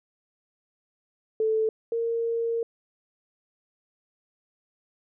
sine tone pair in turn, 439.4 / 461.8 Hz, A4 / A#4, -2 / -16 cents, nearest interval minor second, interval 86 cents, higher second, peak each -21 / -24 dBFS, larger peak first, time 1.4-1.69 / 1.92-2.63 s, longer second, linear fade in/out 2 ms, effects none

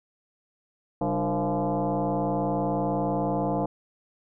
sine tone with frequency modulation, 196 Hz, G3, in tune, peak -23 dBFS, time 1.01-3.66 s, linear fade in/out 5 ms, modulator 166 Hz, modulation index 4.1, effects none

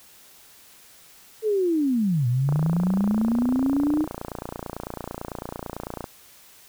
sine linear two-way sweep, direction down then up, 448.1 to 118.3 to 312.7 Hz, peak -19 dBFS, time 1.42-4.07 s, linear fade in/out 50 ms, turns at 2.27 s
click train, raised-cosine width 1 ms, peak -17 dBFS, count 104, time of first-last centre 2.49-6.042 s, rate 29 Hz
effects white hiss -51 dBFS RMS until 6.68 s

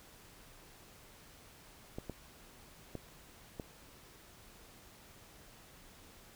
clicks, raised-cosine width 2 ms, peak -27 dBFS, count 4, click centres 1.985 / 2.097 / 2.953 / 3.598 s, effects pink hiss -58 dBFS RMS until 6.35 s

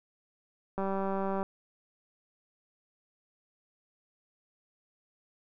click train, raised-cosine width 1 ms, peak -20 dBFS, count 127, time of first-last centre 0.78-1.429 s, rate 194 Hz, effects none

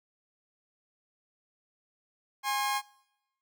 sawtooth tone pair together, 822 / 1068.7 Hz, G#5 / C6, -18 / +36 cents, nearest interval perfect fourth, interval 454 cents, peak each -27 / -27 dBFS, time 2.43-2.82 s, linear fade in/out 50 ms, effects noise-tail reverb RT60 0.9 s tail -24 dB re dry

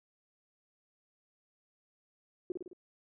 sine tone with echo, 360 Hz, F#4, 47 cents flat, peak -31 dBFS, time 2.5-2.52 s, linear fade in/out 2 ms, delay 53 ms, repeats 4, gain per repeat -4 dB, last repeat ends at 2.732 s, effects none

